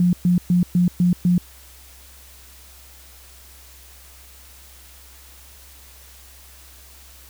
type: tone bursts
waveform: sine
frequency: 177.4 Hz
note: F3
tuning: 27 cents sharp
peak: -13 dBFS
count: 6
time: 0-1.38 s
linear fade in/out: 2 ms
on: 130 ms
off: 120 ms
effects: added 65 Hz sine -47 dBFS peak until 7.29 s + white hiss -47 dBFS RMS until 7.29 s